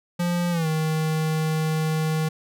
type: tone with pitch glide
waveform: square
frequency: 174.61 to 157.37 Hz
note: F3 to D#3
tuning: 0 to +20 cents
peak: -22 dBFS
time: 0.19-2.29 s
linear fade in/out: 10 ms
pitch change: -180 cents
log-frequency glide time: 0.51-0.67 s
effects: none